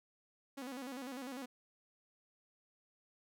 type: tone with vibrato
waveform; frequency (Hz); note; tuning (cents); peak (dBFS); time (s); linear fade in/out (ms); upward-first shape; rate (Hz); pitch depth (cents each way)
sawtooth; 261.6; C4; 0; -39; 0.57-1.46; 10; square; 10; 93
effects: none